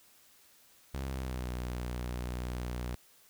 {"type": "tone with pitch glide", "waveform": "sawtooth", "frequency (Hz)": [67.1, 61.18], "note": ["C2", "B1"], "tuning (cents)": [44, -16], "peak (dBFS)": -31, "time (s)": [0.94, 2.95], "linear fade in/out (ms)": 0, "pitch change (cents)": -160, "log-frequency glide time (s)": [1.05, 1.5], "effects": ["white hiss -62 dBFS RMS until 3.29 s"]}